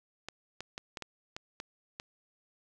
clicks, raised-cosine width 0.2 ms, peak -22 dBFS, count 8, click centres 0.286 / 0.606 / 0.779 / 0.972 / 1.023 / 1.365 / 1.601 / 1.999 s, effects none

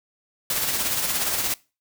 white noise with tremolo, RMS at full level -23 dBFS, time 0.5-1.54 s, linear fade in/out 2 ms, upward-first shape sine, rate 17 Hz, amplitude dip 40%, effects noise-tail reverb RT60 0.3 s tail -22 dB re dry

